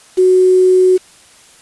sine tone with quantisation, 370 Hz, F#4, in tune, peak -6 dBFS, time 0.17-0.98 s, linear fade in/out 20 ms, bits 5, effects white hiss -44 dBFS RMS until 1.61 s + resampled to 24000 Hz

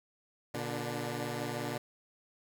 10% pulse tone cluster, 119.5 / 145.7 / 295.8 Hz, A#2 / D3 / D4, +43 / -13 / +13 cents, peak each -29 / -31 / -35 dBFS, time 0.54-1.78 s, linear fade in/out 5 ms, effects none

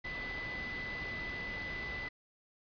sine tone in noise, 1999 Hz, B6, 20 cents sharp, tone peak -39 dBFS, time 0.04-2.09 s, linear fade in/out 10 ms, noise pink, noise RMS -44 dBFS, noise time 0.04-2.09 s, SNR +2 dB, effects resampled to 11025 Hz

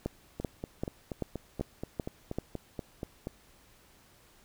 two click trains, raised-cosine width 2 ms, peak -22 / -18 dBFS, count 13 / 7, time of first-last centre 0.4-3.271 / 0.06-2.386 s, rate 4.18 / 2.58 Hz, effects pink hiss -61 dBFS RMS until 4.44 s

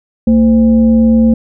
sine tone with frequency modulation, 227.2 Hz, A#3, 44 cents flat, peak -5 dBFS, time 0.27-1.34 s, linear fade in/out 5 ms, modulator 290 Hz, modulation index 0.46, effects none

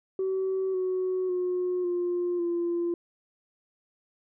sine tone with pitch steps, 380.1 / 370.8 / 361.7 / 352.8 / 344.2 Hz, F#4 / F#4 / F#4 / F4 / F4, +47 / +4 / -39 / +18 / -25 cents, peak -24 dBFS, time 0.19-2.94 s, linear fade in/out 2 ms, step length 550 ms, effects tanh soft clip ceiling -22 dBFS

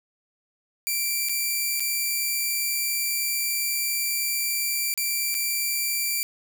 5% pulse tone with dropouts, 2349 Hz, D7, in tune, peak -14 dBFS, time 0.87-6.23 s, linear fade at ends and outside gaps 0 ms, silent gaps 1.287-1.294 / 1.797-1.804 / 4.94-4.976 / 5.343-5.349 s, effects 8-bit

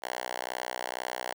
5% pulse tone with high-pass filter, 62.1 Hz, B1, 10 cents sharp, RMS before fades -36 dBFS, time 0.02-1.34 s, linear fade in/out 10 ms, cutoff 800 Hz, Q 1.4, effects none

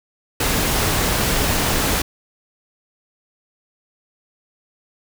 pink noise, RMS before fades -19 dBFS, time 0.4-2.02 s, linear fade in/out 5 ms, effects none

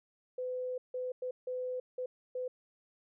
sine tone bursts at uneven times, 505 Hz, B4, 39 cents sharp, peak -34 dBFS, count 6, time 0.38-0.78 / 0.94-1.12 / 1.22-1.31 / 1.47-1.8 / 1.98-2.06 / 2.35-2.48 s, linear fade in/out 5 ms, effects none

